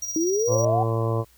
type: tone with tremolo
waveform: square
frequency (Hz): 5740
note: F8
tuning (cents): +47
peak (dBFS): -27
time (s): 0.02-0.65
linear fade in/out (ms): 5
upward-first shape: square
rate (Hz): 16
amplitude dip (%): 45
type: exponential sweep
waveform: sine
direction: up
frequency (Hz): 311.1 to 771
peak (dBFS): -20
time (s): 0.16-0.83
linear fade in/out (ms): 2
type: harmonic tone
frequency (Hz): 113.6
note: A#2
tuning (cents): -44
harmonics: 1 / 2 / 3 / 4 / 5 / 6 / 7 / 8 / 9 / 10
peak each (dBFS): -23 / -37 / -31 / -29 / -31 / -36 / -42 / -43 / -33 / -40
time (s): 0.47-1.25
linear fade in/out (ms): 50
effects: added 60 Hz sine -58 dBFS peak until 1.37 s + white hiss -58 dBFS RMS until 1.37 s